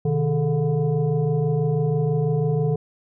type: tone with frequency modulation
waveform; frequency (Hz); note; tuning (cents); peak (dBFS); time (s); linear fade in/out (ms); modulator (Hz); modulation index
sine; 155.56; D#3; 0; -18; 0.05-2.76; 5; 285; 1.1
effects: none